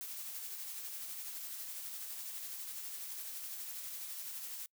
blue noise with tremolo, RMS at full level -43 dBFS, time 0.01-4.66 s, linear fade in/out 0 ms, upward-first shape sine, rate 12 Hz, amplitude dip 30%, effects noise-tail reverb RT60 0.1 s tail -26 dB re dry

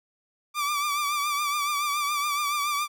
sawtooth tone with vibrato, 1171 Hz, D6, 5 cents flat, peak -21 dBFS, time 0.54-2.88 s, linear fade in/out 50 ms, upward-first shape triangle, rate 7.1 Hz, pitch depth 61 cents each way, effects none

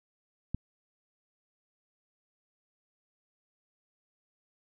click, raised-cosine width 5 ms, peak -19 dBFS, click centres 0.546 s, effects none

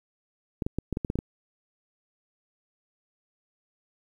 clicks, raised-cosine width 3 ms, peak -15 dBFS, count 9, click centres 0.622 / 0.665 / 0.786 / 0.927 / 0.971 / 1.048 / 1.101 / 1.156 / 1.189 s, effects 9-bit

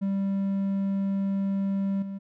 triangle tone with level steps, 196 Hz, G3, in tune, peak -22 / -30 dBFS, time 0.01-2.19 s, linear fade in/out 20 ms, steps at 2.02 s, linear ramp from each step 5 ms, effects none

